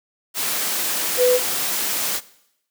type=tone in noise; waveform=sine; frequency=498.2 Hz; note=B4; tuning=15 cents sharp; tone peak=-12 dBFS; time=1.17-1.4 s; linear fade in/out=50 ms; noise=white; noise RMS=-23 dBFS; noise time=0.34-2.21 s; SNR=+8 dB; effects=noise-tail reverb RT60 0.8 s tail -19 dB re dry + high-pass 200 Hz 12 dB/octave